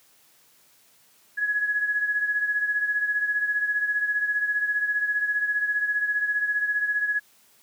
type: beating tone pair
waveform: sine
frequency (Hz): 1678 / 1693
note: G#6 / G#6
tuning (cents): +17 / +33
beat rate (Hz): 15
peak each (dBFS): -23 / -30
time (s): 1.37-7.2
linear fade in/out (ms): 20
effects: white hiss -59 dBFS RMS until 7.62 s + high-pass 100 Hz 12 dB/octave